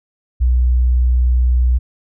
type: tone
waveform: sine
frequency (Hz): 61.74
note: B1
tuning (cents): 0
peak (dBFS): -10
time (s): 0.4-1.79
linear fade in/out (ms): 20
effects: none